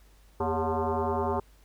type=tone with frequency modulation; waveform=sine; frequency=246.5 Hz; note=B3; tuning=3 cents flat; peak=-25 dBFS; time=0.4-1.4 s; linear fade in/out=5 ms; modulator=161 Hz; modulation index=5.3; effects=added 50 Hz sine -55 dBFS peak until 1.64 s + pink hiss -63 dBFS RMS until 1.64 s